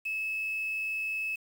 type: tone with quantisation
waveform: sine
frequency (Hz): 2597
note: E7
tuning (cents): -26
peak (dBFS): -30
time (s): 0.05-1.36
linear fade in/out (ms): 10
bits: 8
effects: none